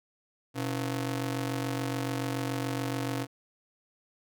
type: ring-modulated tone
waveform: sawtooth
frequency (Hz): 200.4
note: G3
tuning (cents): +38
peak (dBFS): -23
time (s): 0.54-3.27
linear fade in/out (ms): 50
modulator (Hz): 76.7
effects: none